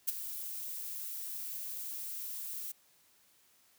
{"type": "noise with ADSR envelope", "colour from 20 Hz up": "violet", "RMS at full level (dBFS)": -29, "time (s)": [0.07, 2.72], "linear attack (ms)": 17, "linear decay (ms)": 20, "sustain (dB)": -12, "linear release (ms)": 8, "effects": ["white hiss -67 dBFS RMS until 3.78 s", "high-pass 60 Hz 12 dB/octave"]}